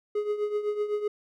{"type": "tone with tremolo", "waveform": "triangle", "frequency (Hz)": 417.8, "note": "G#4", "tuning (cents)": 10, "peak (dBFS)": -21, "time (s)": [0.15, 1.08], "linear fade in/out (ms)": 5, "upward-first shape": "triangle", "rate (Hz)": 7.9, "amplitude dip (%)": 75, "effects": []}